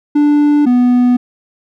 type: tone pair in turn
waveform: triangle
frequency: 293.7 / 246.6 Hz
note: D4 / B3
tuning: 0 / -2 cents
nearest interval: minor third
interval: 302 cents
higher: first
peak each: -5 dBFS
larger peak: neither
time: 0.15-0.66 / 0.66-1.17 s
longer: neither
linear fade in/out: 10 ms
effects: none